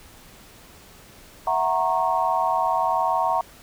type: chord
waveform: sine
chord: F# dominant seventh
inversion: third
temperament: equal with one note detuned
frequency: 659.3 / 740 / 932.3 / 1092.2 Hz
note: E5 / F#5 / A#5 / C#6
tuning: 0 / 0 / 0 / -26 cents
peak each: -27 / -24 / -23 / -26 dBFS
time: 1.47-3.41 s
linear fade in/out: 2 ms
effects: pink hiss -48 dBFS RMS until 3.62 s